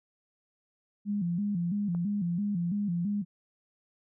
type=tone with vibrato; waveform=sine; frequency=188 Hz; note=F#3; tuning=28 cents sharp; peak=-27 dBFS; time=1.05-3.25 s; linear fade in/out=50 ms; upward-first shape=square; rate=3 Hz; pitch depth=150 cents each way
type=click; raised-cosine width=1 ms; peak=-32 dBFS; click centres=1.949 s
effects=none